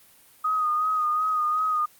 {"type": "tone with vibrato", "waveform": "sine", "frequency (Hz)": 1244, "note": "D#6", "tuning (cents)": -1, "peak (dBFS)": -21, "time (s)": [0.44, 1.86], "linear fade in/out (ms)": 10, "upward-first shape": "sine", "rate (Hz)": 2.7, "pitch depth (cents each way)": 34, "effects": ["white hiss -55 dBFS RMS until 1.99 s", "Opus 32 kbps"]}